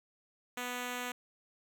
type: tone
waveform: 5% pulse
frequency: 246.9 Hz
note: B3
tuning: in tune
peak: -25 dBFS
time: 0.57-1.12 s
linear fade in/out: 5 ms
effects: none